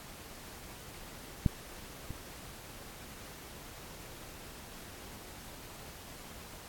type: clicks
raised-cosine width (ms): 5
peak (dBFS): -13 / -28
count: 2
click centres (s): 1.462 / 2.106
effects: pink hiss -49 dBFS RMS until 6.68 s + AAC 64 kbps